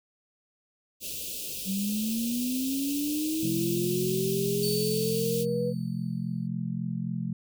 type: band-stop noise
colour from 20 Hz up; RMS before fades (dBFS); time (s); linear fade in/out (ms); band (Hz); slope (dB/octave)
white; -36; 1-5.46; 50; 590 to 2500; 96
type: linear sweep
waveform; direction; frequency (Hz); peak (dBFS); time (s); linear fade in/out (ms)
sine; up; 188.8 to 493.9; -27; 1.65-5.74; 50
type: chord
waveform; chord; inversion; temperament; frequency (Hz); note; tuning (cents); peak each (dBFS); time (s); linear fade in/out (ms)
sine; F major; second; just; 130.96 / 174.61 / 218.3; C3 / F3 / A3; +2 / 0 / -13; -34 / -32 / -34; 3.43-7.33; 2
type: tone with exponential decay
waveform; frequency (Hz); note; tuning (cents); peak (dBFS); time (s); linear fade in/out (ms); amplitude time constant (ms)
sawtooth; 4514; C#8; +31; -27; 4.63-6.47; 1; 400
effects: none